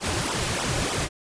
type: noise with flanger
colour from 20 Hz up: pink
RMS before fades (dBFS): -26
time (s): 0-1.09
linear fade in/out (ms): 50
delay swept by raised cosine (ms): 0.44 to 4.54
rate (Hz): 3.3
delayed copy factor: -0.85
effects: resampled to 22050 Hz